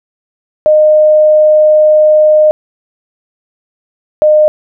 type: tone pair in turn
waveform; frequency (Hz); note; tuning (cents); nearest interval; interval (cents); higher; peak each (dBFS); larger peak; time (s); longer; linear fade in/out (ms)
sine; 613 / 609.9; D#5 / D#5; -26 / -35; unison; 9; first; -3; neither; 0.66-2.51 / 4.22-4.48; first; 0
effects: none